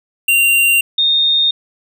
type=tone pair in turn; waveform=square / sine; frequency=2771 / 3675 Hz; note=F7 / A#7; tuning=-14 / -25 cents; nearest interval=perfect fourth; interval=489 cents; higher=second; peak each=-10 dBFS; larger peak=neither; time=0.28-0.81 / 0.98-1.51 s; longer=neither; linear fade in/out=5 ms; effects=none